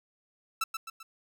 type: tone with echo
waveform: sawtooth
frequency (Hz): 1323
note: E6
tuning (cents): +6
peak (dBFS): -23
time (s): 0.61-0.64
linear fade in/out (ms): 5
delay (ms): 130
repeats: 3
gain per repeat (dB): -6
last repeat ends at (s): 1.03
effects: none